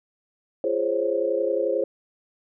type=chord; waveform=sine; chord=Db major seventh; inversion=first; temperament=equal with one note detuned; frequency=343.4 / 415.3 / 523.3 / 554.4 Hz; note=F4 / Ab4 / C5 / Db5; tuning=-29 / 0 / 0 / 0 cents; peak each=-29 / -27 / -24 / -28 dBFS; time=0.64-1.84 s; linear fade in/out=2 ms; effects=none